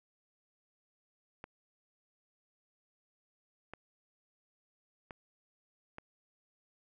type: clicks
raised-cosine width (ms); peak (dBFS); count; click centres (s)
0.5; -29; 4; 1.441 / 3.736 / 5.108 / 5.984
effects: none